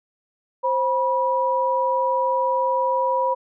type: tone pair together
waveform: sine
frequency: 526 / 973.1 Hz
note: C5 / B5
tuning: +9 / -26 cents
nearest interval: major seventh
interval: 1065 cents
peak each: -22 / -20 dBFS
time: 0.63-3.35 s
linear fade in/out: 20 ms
effects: none